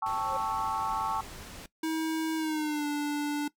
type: chord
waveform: sine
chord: A dominant seventh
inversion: third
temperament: equal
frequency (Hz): 784 / 880 / 1108.7 / 1318.5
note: G5 / A5 / C#6 / E6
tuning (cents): 0 / 0 / 0 / 0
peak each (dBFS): -36 / -32 / -33 / -37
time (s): 0.02-1.21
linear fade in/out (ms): 5
type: low-pass noise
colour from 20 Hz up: pink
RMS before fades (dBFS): -45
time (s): 0.06-1.66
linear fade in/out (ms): 2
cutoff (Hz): 12000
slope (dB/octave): 12
type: tone with exponential growth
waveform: sine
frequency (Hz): 538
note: C5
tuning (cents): +48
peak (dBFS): -31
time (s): 0.11-0.37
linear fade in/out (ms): 5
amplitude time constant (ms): 56
type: tone with pitch glide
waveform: square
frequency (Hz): 319.6 to 293.1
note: D#4 to D4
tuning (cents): +47 to -3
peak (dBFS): -29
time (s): 1.83-3.48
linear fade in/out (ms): 5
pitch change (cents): -150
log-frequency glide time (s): 2.36-2.86
effects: noise-tail reverb RT60 0.1 s tail -19 dB re dry